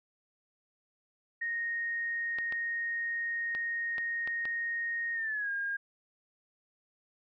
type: tone with pitch glide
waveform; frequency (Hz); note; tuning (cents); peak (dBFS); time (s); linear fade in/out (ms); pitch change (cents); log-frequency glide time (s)
sine; 1861 to 1620.1; A#6 to G#6; -3 to -43; -31; 1.41-5.77; 10; -240; 5.14-5.5
type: clicks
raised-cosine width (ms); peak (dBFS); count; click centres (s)
0.3; -25; 6; 2.386 / 2.524 / 3.55 / 3.982 / 4.275 / 4.454
effects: none